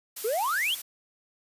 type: noise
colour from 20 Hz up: blue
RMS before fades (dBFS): -35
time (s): 0.16-0.82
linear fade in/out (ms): 10
type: exponential sweep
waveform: triangle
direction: up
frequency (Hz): 406.1 to 3465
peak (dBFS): -23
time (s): 0.24-0.75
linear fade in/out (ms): 10
effects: resampled to 32000 Hz